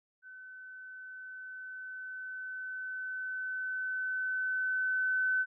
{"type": "tone with level ramp", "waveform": "sine", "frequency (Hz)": 1517, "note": "F#6", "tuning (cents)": 43, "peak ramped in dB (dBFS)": [-47, -26], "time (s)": [0.22, 5.46], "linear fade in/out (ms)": 50, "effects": []}